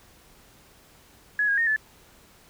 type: tone with pitch steps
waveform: sine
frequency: 1685 / 1635 / 1843 / 1737 Hz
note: G#6 / G#6 / A#6 / A6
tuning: +25 / -28 / -20 / -23 cents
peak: -20 dBFS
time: 1.39-1.762 s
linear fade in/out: 2 ms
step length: 93 ms
effects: pink hiss -55 dBFS RMS until 2.49 s